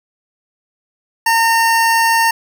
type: tone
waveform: 25% pulse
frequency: 913 Hz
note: A#5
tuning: 36 cents flat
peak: -7 dBFS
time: 1.26-2.31 s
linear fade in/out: 5 ms
effects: none